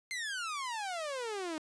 sawtooth exponential sweep, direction down, 2113 to 302.6 Hz, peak -32 dBFS, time 0.11-1.58 s, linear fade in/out 0 ms, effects resampled to 22050 Hz + 11-bit

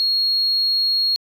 sine tone, 4295 Hz, C8, 44 cents sharp, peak -15 dBFS, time 0-1.16 s, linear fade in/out 0 ms, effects tanh soft clip ceiling -11 dBFS

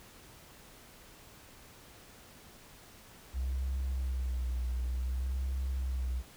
triangle tone with vibrato, 63.6 Hz, C2, 48 cents flat, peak -27 dBFS, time 3.33-6.23 s, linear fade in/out 50 ms, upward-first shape sine, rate 0.56 Hz, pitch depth 59 cents each way, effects tanh soft clip ceiling -28 dBFS + pink hiss -55 dBFS RMS until 6.36 s

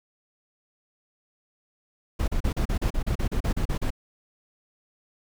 brown noise bursts, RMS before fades -24 dBFS, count 14, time 2.19-3.905 s, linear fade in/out 10 ms, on 90 ms, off 35 ms, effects none

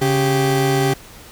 30% pulse tone pair together, 138.59 / 392 Hz, C#3 / G4, 0 / 0 cents, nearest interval octave + tritone, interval 1800 cents, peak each -15 dBFS, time 0.01-0.94 s, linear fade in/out 10 ms, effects pink hiss -41 dBFS RMS until 1.31 s

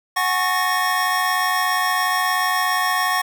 square tone cluster, 737 / 838 / 1102 / 1762 / 1839 Hz, F#5 / G#5 / C#6 / A6 / A#6, -7 / +15 / -11 / +2 / -24 cents, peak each -25 / -30 / -22 / -31 / -24 dBFS, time 0.16-3.22 s, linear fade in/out 10 ms, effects none

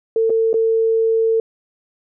sine tone with dropouts, 450 Hz, A4, 39 cents sharp, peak -13 dBFS, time 0.16-1.4 s, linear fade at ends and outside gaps 2 ms, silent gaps 0.297-0.302 / 0.531-0.541 s, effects none

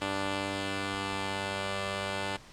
5% pulse tone pair together, 98 / 293.7 Hz, G2 / D4, 0 / 0 cents, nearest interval octave + perfect fifth, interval 1900 cents, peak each -23 dBFS, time 0.01-2.37 s, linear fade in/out 10 ms, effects pink hiss -52 dBFS RMS until 2.52 s + low-pass 7000 Hz 12 dB/octave

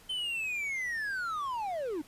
triangle linear sweep, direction down, 3091 to 277.2 Hz, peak -30 dBFS, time 0.09-2.02 s, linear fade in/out 10 ms, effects pink hiss -57 dBFS RMS until 2.07 s + resampled to 32000 Hz

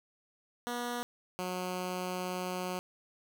10% pulse tone pair in turn, 241.7 / 182.24 Hz, B3 / F#3, -37 / -26 cents, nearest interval perfect fourth, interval 489 cents, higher first, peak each -26 dBFS, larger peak neither, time 0.67-1.03 / 1.39-2.79 s, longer second, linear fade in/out 0 ms, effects none

